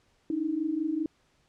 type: tone pair together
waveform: sine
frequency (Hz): 293.7 / 318.8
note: D4 / D#4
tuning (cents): 0 / +42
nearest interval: minor second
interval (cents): 142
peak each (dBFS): -32 / -28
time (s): 0.3-1.06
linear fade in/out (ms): 2
effects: pink hiss -68 dBFS RMS until 1.48 s + low-pass 7000 Hz 12 dB/octave